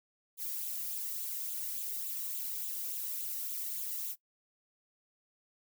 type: noise with flanger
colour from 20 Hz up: violet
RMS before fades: -38 dBFS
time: 0.37-4.16 s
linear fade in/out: 50 ms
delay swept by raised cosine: 0.27 to 1.06 ms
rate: 3.5 Hz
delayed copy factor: +0.5
effects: noise-tail reverb RT60 0.1 s tail -20 dB re dry